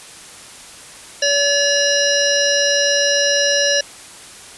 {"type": "harmonic tone", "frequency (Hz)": 571, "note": "D5", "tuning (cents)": -49, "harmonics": [1, 3, 5, 7, 9, 10], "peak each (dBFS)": [-18, -20, -23, -23, -22, -20], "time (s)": [1.22, 3.81], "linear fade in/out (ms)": 5, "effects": ["white hiss -38 dBFS RMS until 4.57 s", "resampled to 24000 Hz"]}